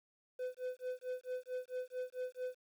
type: tone with tremolo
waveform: triangle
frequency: 505 Hz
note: B4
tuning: 39 cents sharp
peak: -34 dBFS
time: 0.39-2.55 s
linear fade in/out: 5 ms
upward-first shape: sine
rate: 4.5 Hz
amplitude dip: 100%
effects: 11-bit